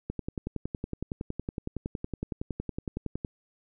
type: click train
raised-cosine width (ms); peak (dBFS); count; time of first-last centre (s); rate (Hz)
3; -19; 35; 0.1-3.248; 10.8
effects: none